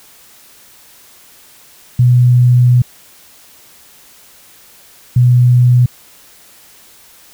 sine tone pair in turn, 123.47 / 123.47 Hz, B2 / B2, 0 / 0 cents, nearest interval unison, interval 0 cents, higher neither, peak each -5 dBFS, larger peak neither, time 1.99-2.82 / 5.16-5.86 s, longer first, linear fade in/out 5 ms, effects white hiss -43 dBFS RMS until 7.33 s

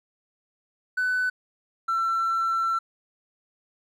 triangle tone pair in turn, 1500 / 1345.4 Hz, F#6 / E6, +23 / +35 cents, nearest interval major second, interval 188 cents, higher first, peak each -19 dBFS, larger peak neither, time 0.97-1.3 / 1.88-2.79 s, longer second, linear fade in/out 10 ms, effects tanh soft clip ceiling -18 dBFS

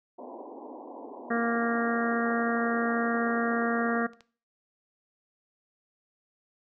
pink band-pass noise, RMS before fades -43 dBFS, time 0.18-4.03 s, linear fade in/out 10 ms, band 240 to 1000 Hz, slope 96 dB/octave
harmonic tone, 233.1 Hz, A#3, in tune, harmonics 1 / 2 / 3 / 5 / 6 / 7 / 8, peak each -28 / -31 / -33 / -35 / -36 / -36 / -37 dBFS, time 1.3-4.07 s, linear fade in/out 10 ms
clicks, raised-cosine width 0.2 ms, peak -38 / -33 dBFS, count 2, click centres 4.134 / 4.207 s
effects noise-tail reverb RT60 0.4 s tail -17 dB re dry

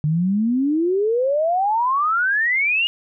sine exponential sweep, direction up, 146.83 to 2896 Hz, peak -16 dBFS, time 0.04-2.87 s, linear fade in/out 0 ms, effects none

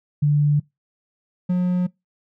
sine / triangle tone pair in turn, 146.83 / 180.1 Hz, D3 / F#3, 0 / -46 cents, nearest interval major third, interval 354 cents, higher second, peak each -14 / -15 dBFS, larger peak first, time 0.22-0.6 / 1.49-1.87 s, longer neither, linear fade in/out 10 ms, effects noise-tail reverb RT60 0.2 s tail -24 dB re dry

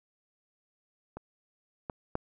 clicks, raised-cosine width 1 ms, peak -26 / -21 / -16 dBFS, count 3, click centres 1.17 / 1.898 / 2.154 s, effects none

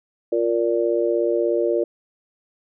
harmonic tone, 116.54 Hz, A#2, in tune, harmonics 3 / 4 / 5, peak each -21 / -22 / -23 dBFS, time 0.32-1.84 s, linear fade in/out 5 ms, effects none

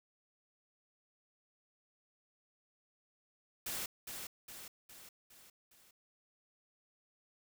white noise with echo, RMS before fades -40 dBFS, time 3.66-3.86 s, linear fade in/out 5 ms, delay 410 ms, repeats 5, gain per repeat -5 dB, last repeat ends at 5.91 s, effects none

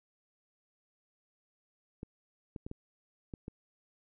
clicks, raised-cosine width 3 ms, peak -28 dBFS, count 6, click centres 2.031 / 2.562 / 2.665 / 2.714 / 3.338 / 3.481 s, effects none

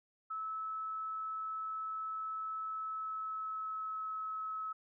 sine tone with pitch glide, 1302 to 1290.8 Hz, E6 to E6, -22 to -37 cents, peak -37 dBFS, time 0.3-4.73 s, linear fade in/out 10 ms, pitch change -15 cents, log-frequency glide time 2.67-4.13 s, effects none

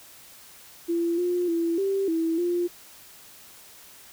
sine tone with pitch steps, 339.1 / 354.5 / 335.2 / 390.8 / 327.4 / 349.9 Hz, E4 / F4 / E4 / G4 / E4 / F4, +49 / +26 / +29 / -5 / -12 / +3 cents, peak -22 dBFS, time 0.88-2.68 s, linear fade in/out 20 ms, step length 300 ms, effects white hiss -49 dBFS RMS until 4.12 s

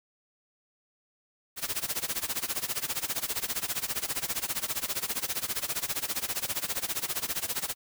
white noise with tremolo, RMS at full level -29 dBFS, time 1.56-7.75 s, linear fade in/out 50 ms, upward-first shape sine, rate 15 Hz, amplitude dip 90%, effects none

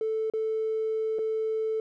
triangle tone with dropouts, 440 Hz, A4, in tune, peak -22 dBFS, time 0.01-1.8 s, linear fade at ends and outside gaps 2 ms, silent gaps 0.3-0.336 / 1.186-1.19 s, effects tanh soft clip ceiling -23 dBFS

